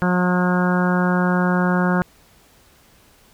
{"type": "harmonic tone", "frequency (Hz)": 180, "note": "F#3", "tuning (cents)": -47, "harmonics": [1, 2, 3, 4, 5, 6, 7, 8, 9], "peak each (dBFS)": [-17, -26, -27, -29, -28, -29, -31, -26, -30], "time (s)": [0.02, 2.02], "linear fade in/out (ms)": 0, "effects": ["pink hiss -53 dBFS RMS until 3.33 s"]}